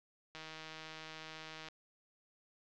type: click train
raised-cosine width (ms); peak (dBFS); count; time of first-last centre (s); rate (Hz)
0.2; -30; 212; 0.35-1.685; 158
effects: low-pass 5000 Hz 12 dB/octave + 12-bit